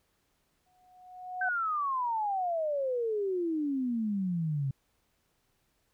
sine tone with exponential growth, 732 Hz, F#5, 19 cents flat, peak -29 dBFS, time 0.66-1.49 s, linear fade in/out 5 ms, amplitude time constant 180 ms
sine exponential sweep, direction down, 1568 to 132.1 Hz, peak -28 dBFS, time 1.41-4.71 s, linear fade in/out 5 ms
effects pink hiss -74 dBFS RMS until 5.93 s

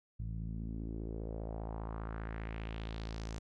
sawtooth tone with low-pass filter sweep, 55 Hz, A1, in tune, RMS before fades -41 dBFS, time 0.19-3.39 s, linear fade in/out 10 ms, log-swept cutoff 130 to 6800 Hz, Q 2.3, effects none

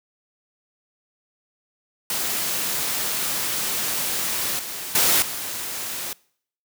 white noise with level steps, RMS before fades -25 / -32 / -18 / -30 dBFS, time 2.1-6.13 s, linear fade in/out 2 ms, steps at 4.59 / 4.95 / 5.22 s, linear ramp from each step 2 ms, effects noise-tail reverb RT60 0.6 s tail -24 dB re dry + high-pass 100 Hz 12 dB/octave

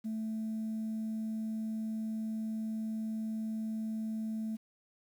sine tone, 220 Hz, A3, in tune, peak -32 dBFS, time 0.04-4.57 s, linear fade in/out 20 ms, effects tanh soft clip ceiling -31 dBFS + 10-bit

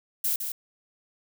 violet noise with echo, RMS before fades -26 dBFS, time 0.24-0.36 s, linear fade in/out 5 ms, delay 160 ms, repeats 1, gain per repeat -6 dB, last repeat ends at 0.52 s, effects none

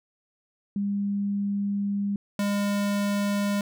sine / square tone pair in turn, 201.3 / 202.8 Hz, G3 / G#3, +46 / -41 cents, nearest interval unison, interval 13 cents, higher second, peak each -24 dBFS, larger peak neither, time 0.76-2.16 / 2.39-3.61 s, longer first, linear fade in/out 2 ms, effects none

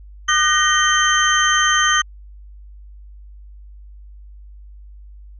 sine tone cluster, 1216 / 1507 / 1872 / 3103 / 6290 Hz, D#6 / F#6 / A#6 / G7 / G8, -40 / +31 / +7 / -18 / +5 cents, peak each -18 / -21 / -18 / -20 / -22 dBFS, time 0.28-2.02 s, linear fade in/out 10 ms, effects added 50 Hz sine -37 dBFS peak until 5.39 s

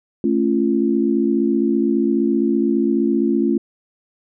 sine chord, A augmented, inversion none, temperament just, 220 / 275 / 343.8 Hz, A3 / C#4 / E#4, 0 / -14 / -27 cents, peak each -19 dBFS, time 0.24-3.58 s, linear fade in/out 2 ms, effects none

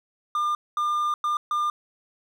triangle tone bursts at uneven times, 1202 Hz, D6, 40 cents sharp, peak -20 dBFS, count 4, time 0.35-0.55 / 0.77-1.14 / 1.24-1.37 / 1.51-1.7 s, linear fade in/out 2 ms, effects none

